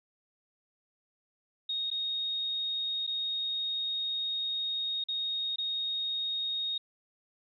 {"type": "tone with dropouts", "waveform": "sine", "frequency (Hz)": 3729, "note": "A#7", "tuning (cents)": 0, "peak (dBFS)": -30, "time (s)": [1.69, 6.78], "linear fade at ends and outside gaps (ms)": 5, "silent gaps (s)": [[1.903, 1.912], [3.067, 3.074], [5.04, 5.085], [5.56, 5.583]], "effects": []}